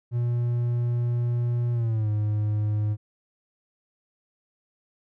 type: tone with pitch glide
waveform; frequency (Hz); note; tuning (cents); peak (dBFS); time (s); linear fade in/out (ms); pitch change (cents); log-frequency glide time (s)
triangle; 120 to 105.68; B2 to G#2; -49 to +31; -20; 0.11-2.97; 50; -220; 1.73-2.09
effects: none